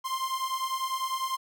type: beating tone pair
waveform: 45% pulse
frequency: 1043 / 1053 Hz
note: C6 / C6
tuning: -6 / +11 cents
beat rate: 10 Hz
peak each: -33 / -31 dBFS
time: 0.04-1.37 s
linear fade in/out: 20 ms
effects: 11-bit